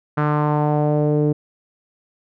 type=tone with low-pass filter sweep; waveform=sawtooth; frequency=149.4 Hz; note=D3; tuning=30 cents sharp; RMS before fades=-18 dBFS; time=0.17-1.33 s; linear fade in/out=10 ms; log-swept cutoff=1400 to 400 Hz; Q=2.7; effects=none